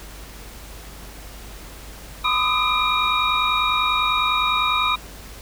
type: tone cluster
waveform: sine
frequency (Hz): 1013 / 1217 / 1267 / 2391 / 3780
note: B5 / D#6 / D#6 / D7 / A#7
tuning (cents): +44 / -39 / +31 / +30 / +23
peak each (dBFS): -24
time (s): 2.24-4.96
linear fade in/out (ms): 10
effects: added 50 Hz sine -39 dBFS peak until 5.41 s + pink hiss -41 dBFS RMS until 5.41 s